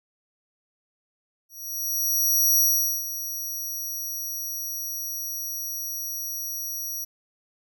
15% pulse tone with ADSR envelope, 5770 Hz, F#8, 44 cents flat, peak -11 dBFS, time 1.49-7.05 s, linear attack 1100 ms, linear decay 440 ms, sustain -13 dB, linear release 14 ms, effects none

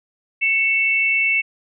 sine tone pair together, 2217 / 2666 Hz, C#7 / E7, 0 / +19 cents, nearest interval minor third, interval 319 cents, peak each -18 dBFS, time 0.41-1.42 s, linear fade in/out 20 ms, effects none

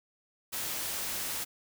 white noise, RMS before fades -35 dBFS, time 0.52-1.45 s, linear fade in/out 20 ms, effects none

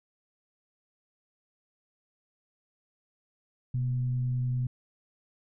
sine tone with frequency modulation, 125.9 Hz, B2, 34 cents sharp, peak -26 dBFS, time 3.74-4.67 s, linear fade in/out 5 ms, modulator 110 Hz, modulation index 0.24, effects none

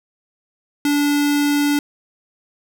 square tone with notch filter, 289.8 Hz, D4, 23 cents flat, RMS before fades -17 dBFS, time 0.85-1.79 s, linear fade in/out 2 ms, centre 630 Hz, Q 0.85, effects none

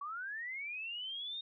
sine linear sweep, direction up, 1110 to 3719 Hz, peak -39 dBFS, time 0.01-1.41 s, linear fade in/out 5 ms, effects none

